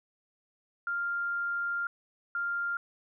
sine tone bursts at uneven times, 1396.9 Hz, F6, in tune, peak -29 dBFS, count 2, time 0.87-1.87 / 2.35-2.77 s, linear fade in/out 2 ms, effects none

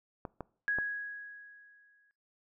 clicks, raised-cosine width 1 ms, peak -24 dBFS, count 3, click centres 0.252 / 0.407 / 0.786 s
sine tone with exponential decay, 1661.2 Hz, G#6, in tune, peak -27 dBFS, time 0.68-2.11 s, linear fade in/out 0 ms, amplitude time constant 310 ms
effects noise-tail reverb RT60 0.5 s tail -23 dB re dry

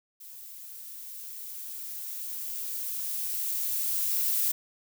violet noise with level ramp, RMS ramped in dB -46 to -26 dBFS, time 0.2-4.52 s, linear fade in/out 10 ms, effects none

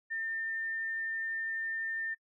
sine tone, 1803 Hz, A6, 42 cents sharp, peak -33 dBFS, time 0.1-2.15 s, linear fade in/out 20 ms, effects noise-tail reverb RT60 0.1 s tail -26 dB re dry

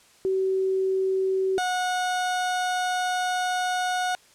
sine / 30% pulse tone pair in turn, 380.7 / 730.4 Hz, F#4 / F#5, +49 / -23 cents, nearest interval major seventh, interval 1128 cents, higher second, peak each -21 dBFS, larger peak neither, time 0.25-1.58 / 1.58-4.15 s, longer second, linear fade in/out 0 ms, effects white hiss -56 dBFS RMS until 4.34 s + low-pass 9000 Hz 12 dB/octave

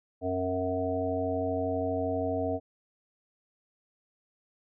harmonic tone with a mistuned harmonic, 92.5 Hz, F#2, in tune, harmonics 1 / 3 / 5 / 7 / 8, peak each -36 / -33 / -33 / -32 / -37 dBFS, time 0.21-2.6 s, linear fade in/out 50 ms, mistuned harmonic 3, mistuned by -28 cents, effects none

